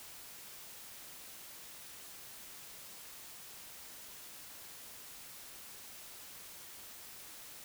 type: silence
effects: white hiss -51 dBFS RMS until 7.64 s